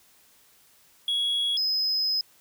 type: tone pair in turn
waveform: triangle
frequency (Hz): 3337 / 5073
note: G#7 / D#8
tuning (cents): +8 / +33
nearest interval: perfect fifth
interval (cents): 725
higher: second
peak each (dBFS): -21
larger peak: neither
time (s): 1.08-1.57 / 1.57-2.21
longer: second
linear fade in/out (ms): 2
effects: tanh soft clip ceiling -17 dBFS + white hiss -59 dBFS RMS until 2.4 s